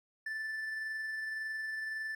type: tone with amplitude modulation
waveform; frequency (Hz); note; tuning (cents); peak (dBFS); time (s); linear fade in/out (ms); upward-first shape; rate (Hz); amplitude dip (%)
triangle; 1760; A6; 0; -33; 0.26-2.15; 5; sine; 21.8; 25
effects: none